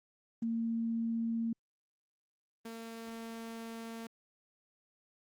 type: tone pair in turn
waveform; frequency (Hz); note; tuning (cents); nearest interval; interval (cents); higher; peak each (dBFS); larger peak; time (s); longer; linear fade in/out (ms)
sine / sawtooth; 228.9 / 227.7; A#3 / A#3; -31 / -40; unison; 9; first; -31 / -38; first; 0.42-1.53 / 2.65-4.07; second; 5
effects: Opus 24 kbps